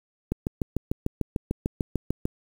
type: click train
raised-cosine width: 3 ms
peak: -12 dBFS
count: 14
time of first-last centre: 0.32-2.255 s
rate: 6.72 Hz
effects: 7-bit